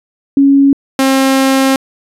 sine / sawtooth tone pair in turn, 277.2 / 267.5 Hz, C#4 / C4, 0 / +38 cents, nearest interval minor second, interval 62 cents, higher first, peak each -4 dBFS, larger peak neither, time 0.37-0.73 / 0.99-1.76 s, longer second, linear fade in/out 2 ms, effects resampled to 32000 Hz

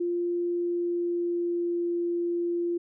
sine tone with pitch glide, 348.3 to 345.3 Hz, F4 to F4, -5 to -20 cents, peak -25 dBFS, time 0-2.78 s, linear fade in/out 10 ms, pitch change -15 cents, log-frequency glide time 0.48-1.93 s, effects none

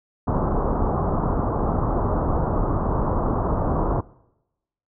pink low-pass noise, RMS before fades -22 dBFS, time 0.27-4.01 s, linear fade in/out 10 ms, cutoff 1200 Hz, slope 48 dB/octave, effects noise-tail reverb RT60 0.9 s tail -22 dB re dry

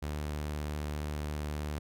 sawtooth tone with vibrato, 74.7 Hz, D2, 30 cents sharp, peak -30 dBFS, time 0.02-1.79 s, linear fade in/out 10 ms, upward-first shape square, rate 19 Hz, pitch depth 23 cents each way, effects none

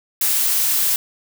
blue noise, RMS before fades -18 dBFS, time 0.21-0.96 s, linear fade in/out 2 ms, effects none

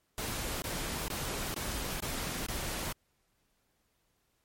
pink noise bursts, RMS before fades -36 dBFS, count 6, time 0.18-2.925 s, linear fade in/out 0 ms, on 440 ms, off 21 ms, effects pink hiss -75 dBFS RMS until 4.44 s + MP3 64 kbps

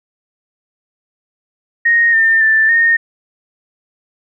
sine tone with pitch steps, 1864 / 1804 / 1769 / 1841 Hz, A#6 / A6 / A6 / A#6, -1 / +43 / +9 / -22 cents, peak -8 dBFS, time 1.85-2.97 s, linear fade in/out 10 ms, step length 280 ms, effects none

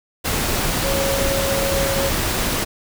sine tone in noise, 549 Hz, C#5, 17 cents flat, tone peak -21 dBFS, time 0.83-2.1 s, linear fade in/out 20 ms, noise pink, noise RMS -21 dBFS, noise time 0.24-2.65 s, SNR -3 dB, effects none

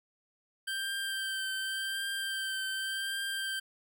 25% pulse tone with vibrato, 1568 Hz, G6, in tune, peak -29 dBFS, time 0.67-3.6 s, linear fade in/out 10 ms, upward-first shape triangle, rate 0.88 Hz, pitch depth 24 cents each way, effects none

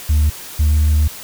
sine tone pair in turn, 75.2 / 75.62 Hz, D2 / D#2, +42 / -49 cents, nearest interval unison, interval 9 cents, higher second, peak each -8 dBFS, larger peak neither, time 0.09-0.3 / 0.59-1.08 s, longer second, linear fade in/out 10 ms, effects tanh soft clip ceiling -9 dBFS + white hiss -33 dBFS RMS until 1.23 s

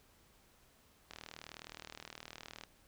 click train, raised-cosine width 0.2 ms, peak -29 dBFS, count 61, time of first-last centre 1.11-2.637 s, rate 39.3 Hz, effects pink hiss -67 dBFS RMS until 2.87 s

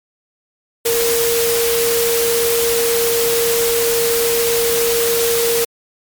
sine tone in noise, 466.2 Hz, A#4, in tune, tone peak -15 dBFS, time 0.85-5.65 s, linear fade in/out 10 ms, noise white, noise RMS -19 dBFS, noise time 0.85-5.65 s, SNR +1 dB, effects MP3 96 kbps

